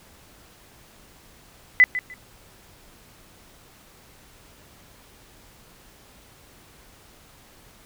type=tone with echo; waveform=sine; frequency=2002 Hz; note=B6; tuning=23 cents sharp; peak=-9 dBFS; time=1.8-1.84 s; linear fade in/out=0 ms; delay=150 ms; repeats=2; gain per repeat=-14 dB; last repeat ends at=2.14 s; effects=pink hiss -52 dBFS RMS until 7.85 s